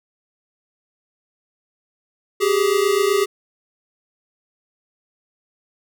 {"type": "tone pair together", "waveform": "square", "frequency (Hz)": [386.6, 414.5], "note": ["G4", "G#4"], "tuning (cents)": [-24, -3], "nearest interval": "minor second", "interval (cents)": 121, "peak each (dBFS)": -19, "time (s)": [2.4, 3.26], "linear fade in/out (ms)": 20, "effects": []}